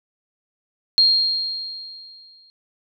sine tone with exponential decay, 4227 Hz, C8, 17 cents sharp, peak -10 dBFS, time 0.98-2.5 s, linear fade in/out 0 ms, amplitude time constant 330 ms, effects none

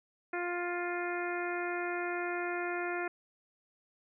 harmonic tone, 351.2 Hz, F4, 10 cents sharp, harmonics 1 / 2 / 3 / 4 / 5 / 6 / 7, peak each -36 / -39 / -45 / -40 / -42 / -44 / -45 dBFS, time 0.33-3.08 s, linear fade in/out 5 ms, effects none

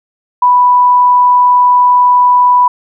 sine tone, 987.8 Hz, B5, in tune, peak -4 dBFS, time 0.42-2.68 s, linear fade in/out 5 ms, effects none

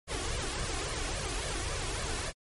pink noise with flanger, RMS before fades -34 dBFS, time 0.07-2.33 s, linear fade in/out 50 ms, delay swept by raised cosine 1.7 to 2.8 ms, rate 3.6 Hz, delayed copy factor +0.7, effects MP3 48 kbps

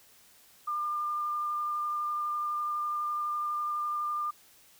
sine tone with vibrato, 1200 Hz, D6, 37 cents sharp, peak -29 dBFS, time 0.67-4.31 s, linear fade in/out 10 ms, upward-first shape sine, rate 12 Hz, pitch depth 9 cents each way, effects white hiss -59 dBFS RMS until 4.79 s

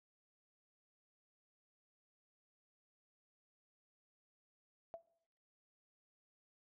sine tone with exponential decay, 668 Hz, E5, 23 cents sharp, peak -40 dBFS, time 4.94-5.03 s, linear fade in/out 0 ms, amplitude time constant 18 ms, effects noise-tail reverb RT60 0.8 s tail -21 dB re dry

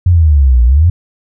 sine exponential two-way sweep, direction down then up, 92 to 57.8 to 92 Hz, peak -4 dBFS, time 0.06-0.9 s, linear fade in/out 5 ms, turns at 0.64 s, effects none

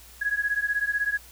sine beating tone pair, 1661.2 / 1677.2 Hz, G#6 / G#6, 0 / +17 cents, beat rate 16 Hz, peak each -26 / -27 dBFS, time 0.21-1.18 s, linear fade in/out 10 ms, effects added 60 Hz sine -51 dBFS peak until 1.31 s + white hiss -50 dBFS RMS until 1.31 s

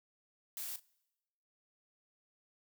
blue noise with echo, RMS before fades -42 dBFS, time 0.57-0.76 s, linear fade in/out 0 ms, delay 36 ms, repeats 1, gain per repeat -14 dB, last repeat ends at 0.796 s, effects noise-tail reverb RT60 1.0 s tail -25 dB re dry

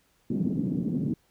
pink band-pass noise, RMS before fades -28 dBFS, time 0.3-1.14 s, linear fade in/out 5 ms, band 160 to 280 Hz, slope 24 dB/octave, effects pink hiss -67 dBFS RMS until 1.3 s

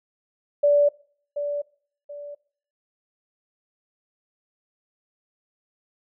sine tone with echo, 580 Hz, D5, 22 cents flat, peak -14 dBFS, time 0.63-0.89 s, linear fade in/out 10 ms, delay 730 ms, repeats 2, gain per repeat -10 dB, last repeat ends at 2.35 s, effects noise-tail reverb RT60 0.5 s tail -21 dB re dry

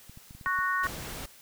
clicks, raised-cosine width 5 ms, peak -35 dBFS, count 7, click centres 0.096 / 0.174 / 0.309 / 0.35 / 0.412 / 0.468 / 0.589 s
harmonic tone, 370 Hz, F#4, in tune, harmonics 3 / 4 / 5, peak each -29 / -30 / -31 dBFS, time 0.46-0.87 s, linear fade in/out 0 ms
pink noise, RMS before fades -39 dBFS, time 0.83-1.26 s, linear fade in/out 5 ms
effects white hiss -54 dBFS RMS until 1.41 s

